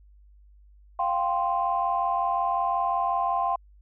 sine chord, F suspended second, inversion none, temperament equal, 698.5 / 784 / 1046.5 Hz, F5 / G5 / C6, 0 / 0 / 0 cents, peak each -27 / -27 / -26 dBFS, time 0.99-3.56 s, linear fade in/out 5 ms, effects tanh soft clip ceiling -13 dBFS + added 50 Hz sine -51 dBFS peak until 3.81 s

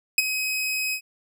sawtooth tone with ADSR envelope, 2534 Hz, D#7, 31 cents sharp, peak -9 dBFS, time 0.18-1.01 s, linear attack 3 ms, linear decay 25 ms, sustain -12 dB, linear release 78 ms, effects none

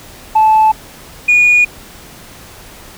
sine tone pair in turn, 871 / 2447 Hz, A5 / D#7, -18 / -29 cents, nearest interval octave + tritone, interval 1789 cents, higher second, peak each -4 dBFS, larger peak neither, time 0.35-0.72 / 1.28-1.65 s, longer neither, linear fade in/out 10 ms, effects tanh soft clip ceiling -3 dBFS + pink hiss -36 dBFS RMS until 2.97 s

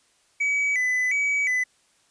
triangle tone with vibrato, 2136 Hz, C7, 35 cents sharp, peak -19 dBFS, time 0.4-1.64 s, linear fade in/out 10 ms, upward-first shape square, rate 1.4 Hz, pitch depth 110 cents each way, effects white hiss -63 dBFS RMS until 2.1 s + resampled to 22050 Hz

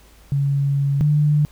sine tone pair in turn, 140 / 148.74 Hz, C#3 / D3, +18 / +22 cents, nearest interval minor second, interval 104 cents, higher second, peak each -16 / -13 dBFS, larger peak second, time 0.32-1.01 / 1.01-1.45 s, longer first, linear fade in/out 0 ms, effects added 53 Hz sine -48 dBFS peak until 1.51 s + pink hiss -52 dBFS RMS until 1.51 s

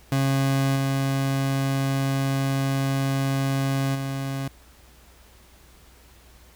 30% pulse tone with level steps, 136 Hz, C#3, 33 cents flat, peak -17 / -19 / -24 dBFS, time 0.12-4.48 s, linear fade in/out 2 ms, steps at 0.75 / 3.94 s, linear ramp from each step 20 ms, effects added 60 Hz sine -52 dBFS peak until 6.55 s + pink hiss -54 dBFS RMS until 6.55 s

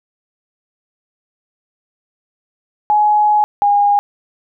sine tone pair in turn, 841 / 815.6 Hz, G#5 / G#5, +22 / -32 cents, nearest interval minor second, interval 54 cents, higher first, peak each -9 dBFS, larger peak neither, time 2.9-3.44 / 3.62-3.99 s, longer first, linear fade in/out 0 ms, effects none

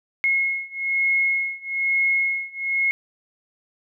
sine beating tone pair, 2166 / 2167.1 Hz, C#7 / C#7, -41 / -40 cents, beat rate 1.1 Hz, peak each -23 / -22 dBFS, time 0.24-2.91 s, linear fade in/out 0 ms, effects none

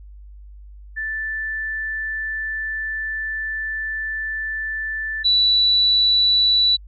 sine tone pair in turn, 1760 / 3951 Hz, A6 / B7, 0 / 0 cents, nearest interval octave + major second, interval 1400 cents, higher second, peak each -23 / -13 dBFS, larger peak second, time 0.96-5.24 / 5.24-6.77 s, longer first, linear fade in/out 20 ms, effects added 50 Hz sine -38 dBFS peak until 6.87 s

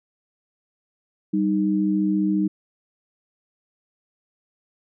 sine tone pair together, 194.8 / 309.2 Hz, G3 / D#4, -11 / -11 cents, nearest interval minor sixth, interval 800 cents, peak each -21 dBFS, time 1.33-2.48 s, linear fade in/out 10 ms, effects none

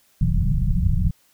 pink low-pass noise, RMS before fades -19 dBFS, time 0.21-1.11 s, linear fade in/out 5 ms, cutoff 190 Hz, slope 96 dB/octave, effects white hiss -60 dBFS RMS until 1.33 s

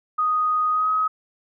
sine tone with pitch glide, 1244.5 to 1268.4 Hz, D#6 to D#6, 0 to +33 cents, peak -18 dBFS, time 0.18-1.08 s, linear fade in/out 10 ms, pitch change +33 cents, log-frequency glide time 0.71-0.9 s, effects none

